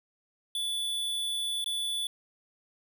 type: tone with dropouts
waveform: square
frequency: 3462 Hz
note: A7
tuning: 29 cents flat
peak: -30 dBFS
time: 0.55-2.07 s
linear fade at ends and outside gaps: 2 ms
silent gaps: 1.643-1.66 s
effects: none